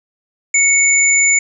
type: tone pair together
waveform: sine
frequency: 2216 / 7035 Hz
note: C#7 / A8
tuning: -1 / -1 cents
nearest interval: octave + minor sixth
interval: 2000 cents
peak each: -12 dBFS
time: 0.54-1.39 s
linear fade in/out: 5 ms
effects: none